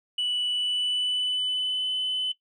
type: tone with pitch glide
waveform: sine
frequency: 2960 to 3020 Hz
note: F#7 to F#7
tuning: 0 to +35 cents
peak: -22 dBFS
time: 0.18-2.32 s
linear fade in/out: 5 ms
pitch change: +35 cents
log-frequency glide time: 0.49-1.9 s
effects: noise-tail reverb RT60 0.1 s tail -17 dB re dry + tanh soft clip ceiling -22 dBFS